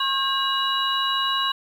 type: tone cluster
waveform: sine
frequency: 1082 / 1604 / 2888 / 3899 Hz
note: C#6 / G6 / F#7 / B7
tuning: -42 / +39 / -43 / -23 cents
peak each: -24 / -30 / -26 / -26 dBFS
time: 0-1.52 s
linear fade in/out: 5 ms
effects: 8-bit